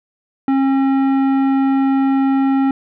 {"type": "tone with tanh clipping", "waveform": "sine", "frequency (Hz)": 270.3, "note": "C#4", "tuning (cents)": -44, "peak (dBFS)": -14, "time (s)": [0.48, 2.71], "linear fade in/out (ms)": 2, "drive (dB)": 13, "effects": []}